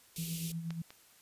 white band-stop noise, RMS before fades -42 dBFS, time 0.16-0.52 s, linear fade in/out 2 ms, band 490 to 2400 Hz, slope 48 dB/octave
sine tone with tremolo, 165.7 Hz, E3, 9 cents sharp, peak -34 dBFS, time 0.18-0.82 s, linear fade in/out 5 ms, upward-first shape sine, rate 8.4 Hz, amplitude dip 55%
clicks, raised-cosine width 0.2 ms, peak -27 / -32 dBFS, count 2, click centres 0.706 / 0.905 s
effects white hiss -62 dBFS RMS until 1.21 s + resampled to 32000 Hz

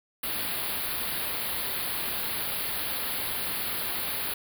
white band-stop noise, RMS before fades -31 dBFS, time 0.23-4.34 s, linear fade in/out 5 ms, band 4700 to 10000 Hz, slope 96 dB/octave, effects none

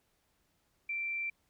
sine tone, 2349 Hz, D7, in tune, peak -33 dBFS, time 0.89-1.3 s, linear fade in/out 5 ms, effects pink hiss -75 dBFS RMS until 1.49 s

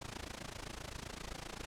pink noise with amplitude modulation, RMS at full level -42 dBFS, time 0.01-1.66 s, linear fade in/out 10 ms, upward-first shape sine, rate 27.7 Hz, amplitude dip 90%, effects low-pass 8000 Hz 12 dB/octave

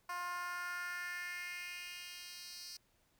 10% pulse tone with high-pass filter sweep, 354.3 Hz, F4, 25 cents sharp, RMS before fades -44 dBFS, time 0.09-2.77 s, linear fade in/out 5 ms, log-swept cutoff 940 to 4600 Hz, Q 3.1, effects pink hiss -74 dBFS RMS until 3.19 s

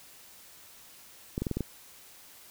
clicks, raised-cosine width 3 ms, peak -17 dBFS, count 6, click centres 1.379 / 1.42 / 1.468 / 1.513 / 1.57 / 1.607 s, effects white hiss -53 dBFS RMS until 2.5 s

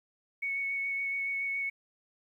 sine tone with vibrato, 2217 Hz, C#7, in tune, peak -30 dBFS, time 0.42-1.7 s, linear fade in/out 10 ms, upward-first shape sine, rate 7.1 Hz, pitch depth 12 cents each way, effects 11-bit

